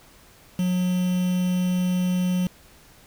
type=tone with quantisation; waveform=triangle; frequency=181.2 Hz; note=F#3; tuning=36 cents flat; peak=-18 dBFS; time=0.59-2.47 s; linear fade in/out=2 ms; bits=6; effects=pink hiss -52 dBFS RMS until 3.06 s